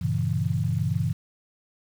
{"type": "chord", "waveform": "sine", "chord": "G diminished seventh", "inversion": "none", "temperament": "equal with one note detuned", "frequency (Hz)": [96.65, 116.54, 138.59, 164.81], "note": ["G2", "Bb2", "Db3", "Fb3"], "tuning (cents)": [-24, 0, 0, 0], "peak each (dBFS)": -28, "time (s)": [0.01, 1.13], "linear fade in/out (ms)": 10, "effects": ["8-bit"]}